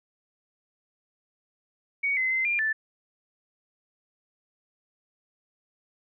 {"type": "tone with pitch steps", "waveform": "sine", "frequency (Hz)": [2241, 2049, 2067, 2397, 1758], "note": ["C#7", "C7", "C7", "D7", "A6"], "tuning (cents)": [18, -37, -22, 35, -2], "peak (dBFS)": -23, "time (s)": [2.03, 2.73], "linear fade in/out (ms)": 10, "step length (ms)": 140, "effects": []}